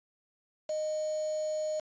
sine tone with quantisation, 618 Hz, D#5, 12 cents flat, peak -30 dBFS, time 0.69-1.8 s, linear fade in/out 5 ms, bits 7, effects resampled to 16000 Hz

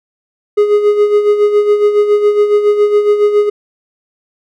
triangle tone with tremolo, 415.3 Hz, G#4, in tune, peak -3 dBFS, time 0.57-3.5 s, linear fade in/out 10 ms, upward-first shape sine, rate 7.2 Hz, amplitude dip 60%, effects none

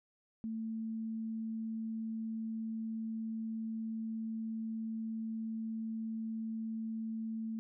sine tone, 222.9 Hz, A3, 23 cents sharp, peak -36 dBFS, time 0.44-7.59 s, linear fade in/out 0 ms, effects none

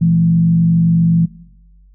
sine tone with frequency modulation, 167.7 Hz, E3, 30 cents sharp, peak -9 dBFS, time 0.01-1.26 s, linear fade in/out 10 ms, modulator 47.7 Hz, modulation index 0.48, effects noise-tail reverb RT60 1.0 s tail -22 dB re dry + added 48 Hz sine -43 dBFS peak until 1.94 s

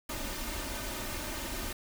pink noise with comb filter, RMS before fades -37 dBFS, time 0.09-1.73 s, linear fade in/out 5 ms, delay 3.3 ms, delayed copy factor +0.65, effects none

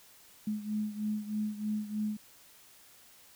sine beating tone pair, 211.2 / 214.4 Hz, G#3 / A3, +29 / -45 cents, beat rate 3.2 Hz, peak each -33 / -37 dBFS, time 0.47-2.17 s, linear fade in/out 5 ms, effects white hiss -58 dBFS RMS until 3.35 s

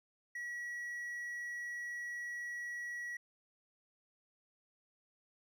triangle tone, 1926 Hz, B6, 44 cents flat, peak -38 dBFS, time 0.35-3.17 s, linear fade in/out 5 ms, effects none

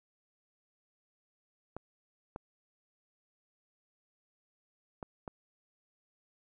clicks, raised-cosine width 1 ms, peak -26 dBFS, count 4, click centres 1.766 / 2.361 / 5.028 / 5.278 s, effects none

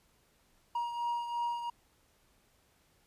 triangle beating tone pair, 948 / 950.9 Hz, A#5 / A#5, +29 / +34 cents, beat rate 2.9 Hz, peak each -31 / -39 dBFS, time 0.75-1.7 s, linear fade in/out 5 ms, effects pink hiss -69 dBFS RMS until 3.06 s + resampled to 32000 Hz

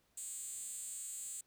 5% pulse tone with high-pass filter, 276.9 Hz, C#4, 2 cents flat, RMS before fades -45 dBFS, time 0.17-1.41 s, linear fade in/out 5 ms, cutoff 7800 Hz, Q 4.8, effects pink hiss -75 dBFS RMS until 1.46 s

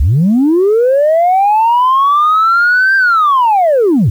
sine linear two-way sweep, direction up then down, 56.3 to 1588 to 83.7 Hz, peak -5 dBFS, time 0-4.1 s, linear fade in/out 5 ms, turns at 2.96 s, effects tanh soft clip ceiling -4 dBFS + 7-bit

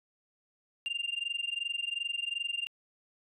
sine tone with amplitude modulation, 2794 Hz, F7, in tune, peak -26 dBFS, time 0.86-2.67 s, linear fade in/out 0 ms, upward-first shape sine, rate 22.7 Hz, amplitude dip 95%, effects tanh soft clip ceiling -28 dBFS

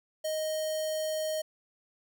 square tone with notch filter, 624 Hz, D#5, 5 cents sharp, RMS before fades -32 dBFS, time 0.24-1.42 s, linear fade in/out 10 ms, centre 1500 Hz, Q 0.6, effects none

